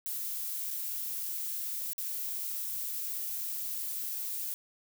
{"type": "noise with dropouts", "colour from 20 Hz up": "violet", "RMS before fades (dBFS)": -36, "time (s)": [0.06, 4.54], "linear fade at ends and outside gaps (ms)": 0, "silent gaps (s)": [[0.705, 0.71], [1.933, 1.981]], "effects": []}